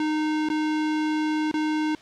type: tone with dropouts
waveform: square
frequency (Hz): 307.8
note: D#4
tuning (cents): -19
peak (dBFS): -23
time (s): 0-1.95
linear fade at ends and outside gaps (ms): 2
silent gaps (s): 0.488-0.5 / 1.514-1.54
effects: white hiss -49 dBFS RMS until 2.01 s + low-pass 4000 Hz 12 dB/octave